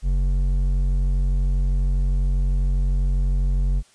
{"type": "tone with hard clipping", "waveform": "sine", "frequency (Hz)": 46.23, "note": "F#1", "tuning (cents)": -1, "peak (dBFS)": -19, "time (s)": [0.02, 3.83], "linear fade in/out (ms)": 50, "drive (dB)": 7, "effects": ["white hiss -56 dBFS RMS until 3.94 s", "resampled to 22050 Hz"]}